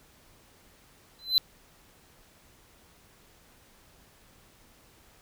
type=tone with exponential growth; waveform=triangle; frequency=4044 Hz; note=B7; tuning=40 cents sharp; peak=-14 dBFS; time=1.19-1.38 s; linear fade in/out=0 ms; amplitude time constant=40 ms; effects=pink hiss -59 dBFS RMS until 5.21 s